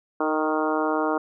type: harmonic tone with a mistuned harmonic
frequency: 155.56 Hz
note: D#3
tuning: in tune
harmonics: 2 / 3 / 4 / 5 / 6 / 7 / 8 / 9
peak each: -26 / -28 / -29 / -30 / -31 / -31 / -32 / -33 dBFS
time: 0.2-1.18 s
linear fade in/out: 5 ms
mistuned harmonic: 3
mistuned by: -20 cents
effects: none